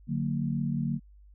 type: chord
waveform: sine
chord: D augmented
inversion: none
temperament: just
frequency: 146.83 / 183.54 / 229.4 Hz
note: D3 / F#3 / A#3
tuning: 0 / -14 / -28 cents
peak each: -30 / -33 / -31 dBFS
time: 0.07-1 s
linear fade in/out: 50 ms
effects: added 50 Hz sine -51 dBFS peak until 1.34 s